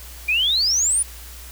sine exponential sweep, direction up, 2349 to 9956 Hz, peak -16 dBFS, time 0.28-1.03 s, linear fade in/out 10 ms, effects added 60 Hz sine -38 dBFS peak until 1.51 s + white hiss -41 dBFS RMS until 1.51 s

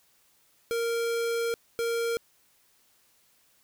square tone pair in turn, 464.5 / 464.5 Hz, A#4 / A#4, -6 / -6 cents, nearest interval unison, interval 0 cents, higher neither, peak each -27 / -27 dBFS, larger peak neither, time 0.71-1.54 / 1.79-2.17 s, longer first, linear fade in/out 0 ms, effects white hiss -65 dBFS RMS until 3.63 s

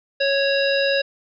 harmonic tone, 553 Hz, C#5, 4 cents flat, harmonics 1 / 3 / 5 / 7 / 9, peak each -19 / -24 / -26 / -27 / -29 dBFS, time 0.2-1.02 s, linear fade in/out 10 ms, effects none

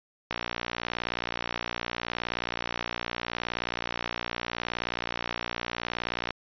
click train, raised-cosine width 0.3 ms, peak -13 dBFS, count 356, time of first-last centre 0.31-6.307 s, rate 59.2 Hz, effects resampled to 11025 Hz

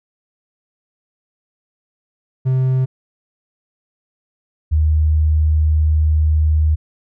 triangle / sine tone pair in turn, 130 / 77.3 Hz, C3 / D#2, -11 / -11 cents, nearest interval major sixth, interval 900 cents, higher first, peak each -11 dBFS, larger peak neither, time 2.45-2.86 / 4.71-6.76 s, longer second, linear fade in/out 20 ms, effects none

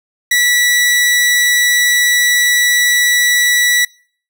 sawtooth tone, 1951 Hz, B6, 22 cents flat, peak -6 dBFS, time 0.31-3.85 s, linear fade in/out 5 ms, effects noise-tail reverb RT60 0.5 s tail -26 dB re dry

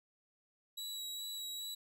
sawtooth tone with vibrato, 3896 Hz, B7, 24 cents flat, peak -38 dBFS, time 0.77-1.75 s, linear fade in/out 10 ms, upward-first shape sine, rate 2.4 Hz, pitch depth 14 cents each way, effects none

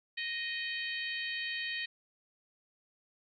harmonic tone with a mistuned harmonic, 622.3 Hz, D#5, in tune, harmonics 3 / 4 / 5 / 6 / 7, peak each -38 / -40 / -42 / -44 / -45 dBFS, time 0.17-1.86 s, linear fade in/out 10 ms, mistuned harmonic 6, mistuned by +34 cents, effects none

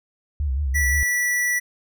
sine tone with vibrato, 69.3 Hz, C#2, in tune, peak -20 dBFS, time 0.4-1.03 s, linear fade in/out 0 ms, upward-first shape sine, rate 5.8 Hz, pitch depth 130 cents each way
square tone, 1956 Hz, B6, 17 cents flat, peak -20 dBFS, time 0.74-1.6 s, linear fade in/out 20 ms
effects none

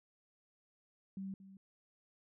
sine tone with echo, 193 Hz, G3, 27 cents flat, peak -40 dBFS, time 1.17-1.34 s, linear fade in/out 2 ms, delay 230 ms, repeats 1, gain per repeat -13 dB, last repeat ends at 1.57 s, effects none

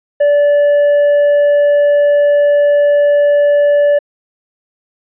sine tone with hard clipping, 580 Hz, D5, 22 cents flat, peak -8 dBFS, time 0.2-3.99 s, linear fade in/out 10 ms, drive 3 dB, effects resampled to 8000 Hz

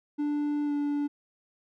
triangle tone with pitch glide, 293.7 to 289.8 Hz, D4 to D4, 0 to -23 cents, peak -24 dBFS, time 0.18-1.08 s, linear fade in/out 20 ms, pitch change -23 cents, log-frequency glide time 0.65-0.72 s, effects none

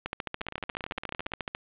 two click trains, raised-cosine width 0.3 ms, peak -20 / -15 dBFS, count 17 / 22, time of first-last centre 0.41-1.319 / 0.06-1.549 s, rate 17.6 / 14.1 Hz, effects resampled to 8000 Hz + 8-bit

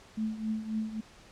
sine tone with tremolo, 218.5 Hz, A3, 12 cents flat, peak -27 dBFS, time 0.17-1.01 s, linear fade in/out 10 ms, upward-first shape triangle, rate 3.7 Hz, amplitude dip 80%, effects pink hiss -55 dBFS RMS until 1.31 s + low-pass 7000 Hz 12 dB/octave

